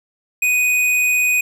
sine tone with hard clipping, 2489 Hz, D#7, in tune, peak -15 dBFS, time 0.42-1.41 s, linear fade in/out 5 ms, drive 13 dB, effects none

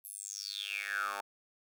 10% pulse tone with high-pass filter sweep, 100 Hz, G2, 35 cents sharp, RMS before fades -39 dBFS, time 0.04-1.21 s, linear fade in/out 5 ms, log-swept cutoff 12000 to 890 Hz, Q 9.6, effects none

